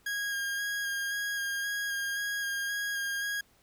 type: tone with vibrato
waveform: 40% pulse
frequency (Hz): 1631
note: G#6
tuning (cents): -32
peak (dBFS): -30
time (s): 0.06-3.41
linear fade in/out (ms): 5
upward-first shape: square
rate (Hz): 1.9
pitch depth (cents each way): 14
effects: pink hiss -65 dBFS RMS until 3.62 s